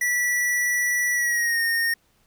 square tone with pitch glide, 1954 to 1844.3 Hz, B6 to A#6, -19 to -19 cents, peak -21 dBFS, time 0.01-1.94 s, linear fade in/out 5 ms, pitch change -100 cents, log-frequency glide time 1.13-1.61 s, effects pink hiss -64 dBFS RMS until 2.26 s

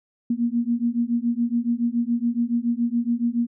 sine beating tone pair, 233.1 / 240.2 Hz, A#3 / B3, 0 / -48 cents, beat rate 7.1 Hz, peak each -23 dBFS, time 0.3-3.47 s, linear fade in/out 5 ms, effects none

